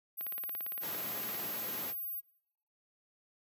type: tone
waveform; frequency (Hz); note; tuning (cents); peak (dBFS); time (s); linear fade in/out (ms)
sine; 14410; A9; +40; -36; 0.17-2.21; 20
type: click train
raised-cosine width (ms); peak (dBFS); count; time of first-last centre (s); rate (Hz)
0.3; -30; 22; 0.21-1.403; 17.6
type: noise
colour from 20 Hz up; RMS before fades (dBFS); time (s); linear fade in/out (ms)
pink; -43; 0.8-1.94; 50
effects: noise-tail reverb RT60 0.7 s tail -22 dB re dry + high-pass 200 Hz 12 dB/octave